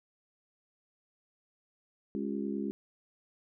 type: harmonic tone with a mistuned harmonic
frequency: 69.3 Hz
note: C#2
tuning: in tune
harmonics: 3 / 4 / 5 / 6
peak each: -35 / -37 / -39 / -41 dBFS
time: 2.15-2.71 s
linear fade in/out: 0 ms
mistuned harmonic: 6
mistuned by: -79 cents
effects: none